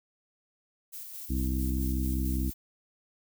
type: noise with tremolo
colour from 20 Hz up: violet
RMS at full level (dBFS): -41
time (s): 0.92-2.54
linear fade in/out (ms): 20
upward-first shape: square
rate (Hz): 4.5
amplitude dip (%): 30
type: harmonic tone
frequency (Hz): 64.8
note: C2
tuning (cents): -16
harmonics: 1 / 2 / 3 / 4 / 5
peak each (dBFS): -28 / -38 / -36 / -35 / -38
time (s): 1.29-2.51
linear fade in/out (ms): 20
effects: none